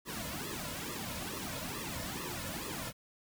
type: noise with flanger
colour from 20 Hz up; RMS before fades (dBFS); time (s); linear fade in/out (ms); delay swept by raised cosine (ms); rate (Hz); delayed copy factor
pink; -40; 0.05-2.93; 50; 1.3 to 2.6; 2.3; -1
effects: none